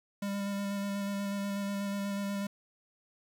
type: tone with vibrato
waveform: square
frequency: 200 Hz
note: G3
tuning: 35 cents sharp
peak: -33 dBFS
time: 0.22-2.47 s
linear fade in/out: 5 ms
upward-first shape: square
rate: 8.2 Hz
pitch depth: 13 cents each way
effects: 10-bit